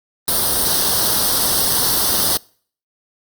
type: noise with comb filter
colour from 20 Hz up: white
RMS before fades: -17 dBFS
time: 0.28-2.37 s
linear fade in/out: 0 ms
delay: 0.21 ms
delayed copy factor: +0.8
effects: noise-tail reverb RT60 0.5 s tail -25 dB re dry + Opus 32 kbps